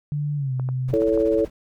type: tone with pitch glide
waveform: sine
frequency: 146.83 to 128.56 Hz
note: D3 to C3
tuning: 0 to -30 cents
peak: -22 dBFS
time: 0.12-0.94 s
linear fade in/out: 0 ms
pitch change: -230 cents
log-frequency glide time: 0.36-0.53 s
type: clicks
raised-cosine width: 1 ms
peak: -22 dBFS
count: 4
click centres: 0.597 / 0.689 / 1.02 / 1.176 s
type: noise with tremolo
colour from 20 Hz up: brown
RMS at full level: -34 dBFS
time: 0.88-1.5 s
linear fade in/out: 5 ms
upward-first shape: sine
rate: 16 Hz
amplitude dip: 75%
type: chord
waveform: sine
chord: A major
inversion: second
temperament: equal with one note detuned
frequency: 329.6 / 440 / 561.5 Hz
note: E4 / A4 / C#5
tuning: 0 / 0 / +22 cents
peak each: -22 / -20 / -22 dBFS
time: 0.93-1.45 s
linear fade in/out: 5 ms
effects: none